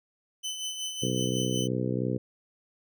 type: tone with tremolo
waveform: 25% pulse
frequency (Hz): 3029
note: F#7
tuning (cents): +40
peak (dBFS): -27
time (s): 0.43-1.68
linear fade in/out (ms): 20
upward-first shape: sine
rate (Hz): 5.4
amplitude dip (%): 50
type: harmonic tone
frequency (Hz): 63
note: B1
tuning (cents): +35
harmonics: 2 / 3 / 4 / 5 / 6 / 7 / 8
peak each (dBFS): -31 / -33 / -34 / -35 / -36 / -36 / -37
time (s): 1.02-2.18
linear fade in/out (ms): 10
effects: none